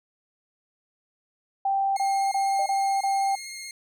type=tone bursts; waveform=sine; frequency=784 Hz; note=G5; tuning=in tune; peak=-21 dBFS; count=5; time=1.65-3.354 s; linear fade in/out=5 ms; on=320 ms; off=26 ms
type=tone with vibrato; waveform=15% pulse; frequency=2139 Hz; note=C7; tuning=38 cents sharp; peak=-29 dBFS; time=1.96-3.71 s; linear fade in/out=2 ms; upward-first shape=sine; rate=16 Hz; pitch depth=20 cents each way
type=tone with exponential decay; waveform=sine; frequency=611 Hz; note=D#5; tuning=32 cents flat; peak=-26 dBFS; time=2.59-2.78 s; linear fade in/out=5 ms; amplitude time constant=41 ms
effects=none